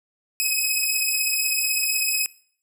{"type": "beating tone pair", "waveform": "10% pulse", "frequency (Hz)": [2533, 2549], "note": ["D#7", "D#7"], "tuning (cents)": [30, 41], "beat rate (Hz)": 16, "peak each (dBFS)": [-16, -14], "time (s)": [0.4, 2.26], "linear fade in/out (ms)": 0, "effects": ["noise-tail reverb RT60 0.6 s tail -22 dB re dry"]}